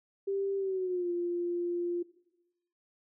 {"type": "tone with pitch glide", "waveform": "sine", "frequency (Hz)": [393.4, 348.5], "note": ["G4", "F4"], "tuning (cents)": [6, -4], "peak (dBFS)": -29, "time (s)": [0.27, 2.03], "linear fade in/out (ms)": 10, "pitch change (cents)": -210, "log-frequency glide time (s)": [0.57, 1.1], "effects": ["noise-tail reverb RT60 1.0 s tail -19 dB re dry"]}